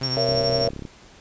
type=tone with vibrato; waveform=sawtooth; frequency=130 Hz; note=C3; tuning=11 cents flat; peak=-23 dBFS; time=0.01-0.68 s; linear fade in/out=5 ms; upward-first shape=triangle; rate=7.4 Hz; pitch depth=49 cents each way
type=tone with tremolo; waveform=sine; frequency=5500 Hz; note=F8; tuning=27 cents flat; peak=-21 dBFS; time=0.03-0.68 s; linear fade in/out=5 ms; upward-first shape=triangle; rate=12 Hz; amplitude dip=80%
type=chord; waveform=sine; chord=A# diminished; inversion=none; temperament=just; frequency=466.2 / 559.4 / 671.3 Hz; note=A#4 / C#5 / E5; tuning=0 / +16 / +31 cents; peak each=-25 dBFS; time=0.17-0.69 s; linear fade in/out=0 ms
type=click train; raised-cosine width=3 ms; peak=-21 dBFS; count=20; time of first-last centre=0.29-0.852 s; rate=33.8 Hz
effects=pink hiss -49 dBFS RMS until 1.2 s + resampled to 16000 Hz